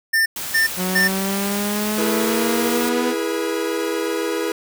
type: tone bursts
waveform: square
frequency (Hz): 1797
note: A6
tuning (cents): +36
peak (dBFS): -15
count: 3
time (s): 0.13-1.08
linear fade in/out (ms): 10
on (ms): 130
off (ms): 280
type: noise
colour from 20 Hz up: white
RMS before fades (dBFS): -28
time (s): 0.36-2.89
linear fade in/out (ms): 2
type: exponential sweep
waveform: sawtooth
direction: up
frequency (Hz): 182.1 to 250.9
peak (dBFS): -17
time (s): 0.76-3.15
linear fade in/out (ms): 50
type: chord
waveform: 45% pulse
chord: E major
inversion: none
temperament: equal with one note detuned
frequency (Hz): 329.6 / 415.3 / 483.2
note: E4 / G#4 / B4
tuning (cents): 0 / 0 / -38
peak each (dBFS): -25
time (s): 1.98-4.52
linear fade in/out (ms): 2
effects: none